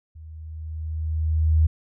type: tone with level ramp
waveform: sine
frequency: 78.9 Hz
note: D#2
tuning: 25 cents sharp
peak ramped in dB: -39 to -13 dBFS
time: 0.15-1.67 s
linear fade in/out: 10 ms
effects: none